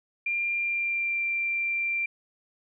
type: tone with pitch glide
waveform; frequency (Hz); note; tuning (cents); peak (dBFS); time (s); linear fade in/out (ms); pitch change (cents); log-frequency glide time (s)
sine; 2390 to 2364; D7 to D7; +30 to +11; -25; 0.26-2.06; 5; -19; 0.55-1.23
effects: none